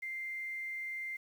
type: tone with quantisation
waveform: sine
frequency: 2093 Hz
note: C7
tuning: in tune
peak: -37 dBFS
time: 0.02-1.17 s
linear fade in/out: 10 ms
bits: 10
effects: none